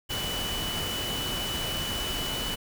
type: tone in noise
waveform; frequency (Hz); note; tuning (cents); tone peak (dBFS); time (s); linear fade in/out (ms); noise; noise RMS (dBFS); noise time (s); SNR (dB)
sine; 2973; F#7; +8; -32; 0.09-2.56; 20; pink; -33; 0.09-2.56; -2
effects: none